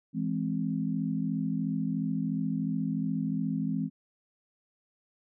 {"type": "chord", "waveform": "sine", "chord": "E augmented", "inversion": "none", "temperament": "equal", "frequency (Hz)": [164.81, 207.7, 261.6], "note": ["E3", "G#3", "B#3"], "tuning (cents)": [0, 0, 0], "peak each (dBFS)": -32, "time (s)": [0.13, 3.9], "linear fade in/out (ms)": 50, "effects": []}